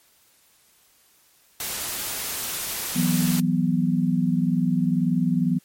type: noise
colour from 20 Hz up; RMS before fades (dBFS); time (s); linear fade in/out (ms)
white; -29; 1.6-3.4; 2
type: chord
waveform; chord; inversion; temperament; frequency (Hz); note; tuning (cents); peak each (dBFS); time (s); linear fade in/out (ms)
sine; E suspended second; none; equal; 164.81 / 185 / 246.9; E3 / F#3 / B3; 0 / 0 / 0; -23; 2.95-5.59; 20
effects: white hiss -59 dBFS RMS until 5.64 s + MP3 64 kbps